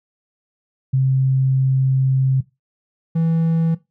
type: tone pair in turn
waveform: sine / triangle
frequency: 132.5 / 164.03 Hz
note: C3 / E3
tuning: +22 / -8 cents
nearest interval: major third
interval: 370 cents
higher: second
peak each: -13 dBFS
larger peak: neither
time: 0.93-2.41 / 3.15-3.75 s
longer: first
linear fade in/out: 10 ms
effects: noise-tail reverb RT60 0.2 s tail -17 dB re dry